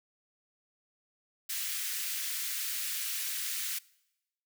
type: high-pass noise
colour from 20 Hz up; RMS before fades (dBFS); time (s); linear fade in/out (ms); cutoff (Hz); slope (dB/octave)
white; -35; 1.49-3.79; 10; 1600; 24
effects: noise-tail reverb RT60 0.9 s tail -23 dB re dry